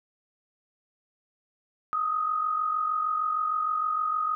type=tone pair together; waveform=sine; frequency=1244.5 / 1291 Hz; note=D#6 / E6; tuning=0 / -37 cents; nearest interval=minor second; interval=63 cents; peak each=-25 / -33 dBFS; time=1.93-4.35 s; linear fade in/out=0 ms; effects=none